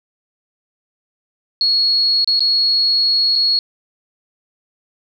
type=tone with dropouts; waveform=sine; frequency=4331 Hz; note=C#8; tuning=41 cents flat; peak=-12 dBFS; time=1.61-3.59 s; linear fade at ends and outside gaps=1 ms; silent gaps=2.245-2.275 / 2.394-2.405 / 3.355-3.359 s; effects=8-bit